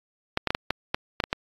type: clicks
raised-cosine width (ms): 0.3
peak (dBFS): -7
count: 9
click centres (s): 0.374 / 0.473 / 0.505 / 0.549 / 0.706 / 0.945 / 1.202 / 1.239 / 1.329
effects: AAC 32 kbps